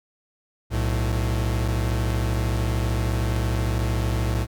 45% pulse tone pair together, 61.57 / 110 Hz, B1 / A2, -5 / 0 cents, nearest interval minor seventh, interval 1005 cents, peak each -24 dBFS, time 0.7-4.47 s, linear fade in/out 50 ms, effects none

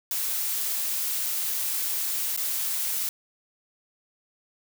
blue noise with dropouts, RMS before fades -28 dBFS, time 0.11-3.09 s, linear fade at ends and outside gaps 1 ms, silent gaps 2.364-2.375 s, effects none

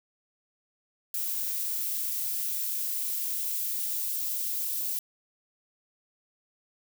violet noise with high-pass filter sweep, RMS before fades -31 dBFS, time 1.14-4.99 s, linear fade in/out 2 ms, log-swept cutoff 1400 to 2600 Hz, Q 0.83, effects none

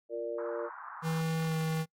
sine chord, Bb major, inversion second, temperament equal, 349.2 / 466.2 / 587.3 Hz, F4 / Bb4 / D5, 0 / 0 / 0 cents, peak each -40 / -36 / -37 dBFS, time 0.09-0.7 s, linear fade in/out 50 ms
pink band-pass noise, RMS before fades -45 dBFS, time 0.38-1.21 s, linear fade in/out 5 ms, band 880 to 1500 Hz, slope 48 dB/octave
square tone with pitch glide, 161.7 to 159.84 Hz, E3 to D#3, -33 to +47 cents, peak -30 dBFS, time 1.02-1.86 s, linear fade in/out 50 ms, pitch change -20 cents, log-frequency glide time 1.45-1.54 s
effects noise-tail reverb RT60 0.1 s tail -25 dB re dry + AAC 64 kbps

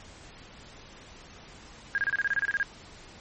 sine tone bursts, 1626 Hz, G#6, 37 cents flat, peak -23 dBFS, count 12, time 1.95-2.629 s, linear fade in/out 0 ms, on 30 ms, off 29 ms, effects pink hiss -49 dBFS RMS until 3.2 s + MP3 32 kbps

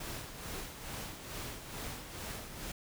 pink noise with tremolo, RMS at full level -41 dBFS, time 0-2.72 s, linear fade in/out 5 ms, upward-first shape sine, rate 2.3 Hz, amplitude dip 55%, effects none

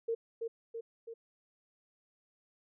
sine tone with echo, 457.9 Hz, A#4, 31 cents flat, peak -30 dBFS, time 0.08-0.15 s, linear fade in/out 10 ms, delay 330 ms, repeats 3, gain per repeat -4 dB, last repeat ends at 1.14 s, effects none

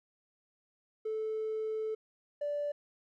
triangle tone pair in turn, 436.8 / 583.1 Hz, A4 / D5, -13 / -13 cents, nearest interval perfect fourth, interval 500 cents, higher second, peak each -29 / -28 dBFS, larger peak second, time 1.05-1.95 / 2.41-2.72 s, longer first, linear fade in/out 10 ms, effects tanh soft clip ceiling -29 dBFS

